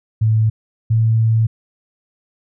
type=tone pair in turn; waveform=sine; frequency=110 / 112.25 Hz; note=A2 / A2; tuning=0 / +35 cents; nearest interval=unison; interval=35 cents; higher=second; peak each=-11 dBFS; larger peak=neither; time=0.21-0.5 / 0.9-1.47 s; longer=second; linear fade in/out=10 ms; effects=none